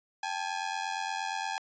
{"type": "ring-modulated tone", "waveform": "sawtooth", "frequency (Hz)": 830.6, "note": "G#5", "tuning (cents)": 0, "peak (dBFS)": -25, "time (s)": [0.23, 1.58], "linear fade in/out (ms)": 0, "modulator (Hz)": 44.3, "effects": ["resampled to 16000 Hz"]}